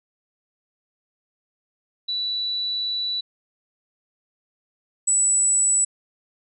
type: tone pair in turn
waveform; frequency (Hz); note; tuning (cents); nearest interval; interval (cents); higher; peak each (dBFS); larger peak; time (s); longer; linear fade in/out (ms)
sine; 3951 / 7902; B7 / B8; 0 / 0; octave; 1200; second; -23 / -16; second; 2.08-3.21 / 5.07-5.85; first; 10
effects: none